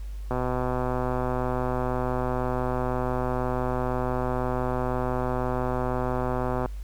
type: click train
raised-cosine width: 1 ms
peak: -14 dBFS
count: 801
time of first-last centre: 0.31-6.659 s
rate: 126 Hz
effects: added 50 Hz sine -32 dBFS peak until 6.83 s + pink hiss -56 dBFS RMS until 6.83 s